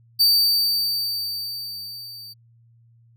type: tone with level ramp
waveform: 45% pulse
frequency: 4615 Hz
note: D8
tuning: 31 cents flat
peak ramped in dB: -12 to -37 dBFS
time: 0.19-2.34 s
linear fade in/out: 20 ms
effects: added 116 Hz sine -52 dBFS peak until 3.16 s